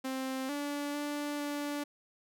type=tone with pitch steps; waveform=sawtooth; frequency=263 / 288.6 / 292.2 / 290.3 Hz; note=C4 / D4 / D4 / D4; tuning=+9 / -30 / -9 / -20 cents; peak=-30 dBFS; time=0.04-1.84 s; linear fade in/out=10 ms; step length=450 ms; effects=none